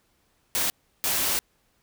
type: noise bursts at uneven times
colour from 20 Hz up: white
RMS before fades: -25 dBFS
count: 2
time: 0.55-0.7 / 1.04-1.39 s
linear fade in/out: 0 ms
effects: pink hiss -68 dBFS RMS until 1.82 s